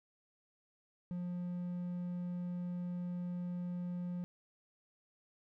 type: tone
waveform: triangle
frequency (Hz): 177.2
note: F3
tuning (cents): +25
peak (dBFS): -35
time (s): 1.11-4.24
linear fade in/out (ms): 0
effects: none